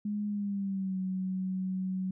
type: tone with pitch glide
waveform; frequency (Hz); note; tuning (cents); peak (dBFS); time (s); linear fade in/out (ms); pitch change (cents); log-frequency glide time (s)
sine; 207.7 to 187.19; G#3 to F#3; 0 to +20; -30; 0.05-2.11; 5; -180; 0.27-0.98
effects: none